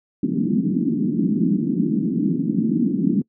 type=band-pass noise; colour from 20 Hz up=pink; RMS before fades=-20 dBFS; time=0.23-3.22 s; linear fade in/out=5 ms; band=170 to 310 Hz; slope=48 dB/octave; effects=noise-tail reverb RT60 0.1 s tail -23 dB re dry